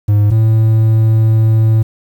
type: tone pair in turn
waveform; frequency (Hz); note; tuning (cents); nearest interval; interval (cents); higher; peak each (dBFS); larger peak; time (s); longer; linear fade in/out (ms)
triangle; 103.83 / 110.76; G#2 / A2; 0 / +12; minor second; 112; second; -5; neither; 0.08-0.31 / 0.31-1.83; second; 10
effects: 7-bit